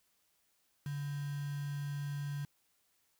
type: tone with quantisation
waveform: sine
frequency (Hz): 143.3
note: D3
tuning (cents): -42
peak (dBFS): -36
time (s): 0.86-2.45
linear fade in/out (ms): 2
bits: 8
effects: white hiss -75 dBFS RMS until 3.19 s